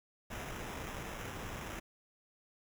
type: noise with sample-and-hold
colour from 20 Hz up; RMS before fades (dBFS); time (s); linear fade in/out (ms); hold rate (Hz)
pink; -43; 0.3-1.8; 10; 4410
effects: none